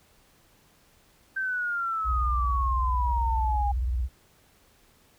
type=exponential sweep; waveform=sine; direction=down; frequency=1568 to 806 Hz; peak=-26 dBFS; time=1.36-3.72 s; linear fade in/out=10 ms
type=tone with vibrato; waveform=sine; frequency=61.74 Hz; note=B1; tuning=in tune; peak=-24 dBFS; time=2.04-4.09 s; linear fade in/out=50 ms; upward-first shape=sine; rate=18 Hz; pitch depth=240 cents each way
effects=pink hiss -61 dBFS RMS until 5.18 s